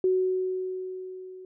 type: tone with level ramp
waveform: sine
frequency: 371.9 Hz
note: F#4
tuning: 9 cents sharp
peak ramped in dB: -19 to -41 dBFS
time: 0.04-1.45 s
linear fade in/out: 2 ms
effects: none